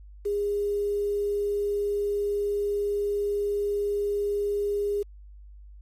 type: tone with quantisation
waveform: sine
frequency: 408.5 Hz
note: G#4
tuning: 29 cents flat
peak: -24 dBFS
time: 0.25-5.03 s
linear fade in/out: 10 ms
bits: 8
effects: added 50 Hz sine -44 dBFS peak until 5.81 s + resampled to 32000 Hz